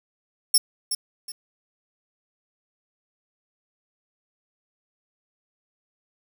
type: tone with echo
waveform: 15% pulse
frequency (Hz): 5400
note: E8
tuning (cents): +41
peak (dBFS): -8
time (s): 0.54-0.58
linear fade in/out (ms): 5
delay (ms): 370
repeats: 2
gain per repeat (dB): -10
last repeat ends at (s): 1.32
effects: 8-bit